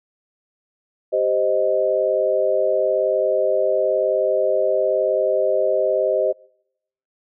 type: chord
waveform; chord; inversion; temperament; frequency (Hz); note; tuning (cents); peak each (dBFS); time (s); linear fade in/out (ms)
sine; C minor; second; equal; 392 / 523.3 / 622.3; G4 / C5 / Eb5; 0 / 0 / 0; -23 / -20 / -19; 1.12-6.33; 20
effects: noise-tail reverb RT60 0.8 s tail -26 dB re dry